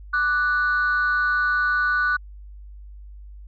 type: tone pair together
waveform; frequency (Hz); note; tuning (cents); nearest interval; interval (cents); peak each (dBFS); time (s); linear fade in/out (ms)
sine; 1174.7 / 1480; D6 / F#6; 0 / 0; major third; 400; -23 / -18; 0.13-2.17; 10
effects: tanh soft clip ceiling -14 dBFS + added 50 Hz sine -38 dBFS peak until 3.47 s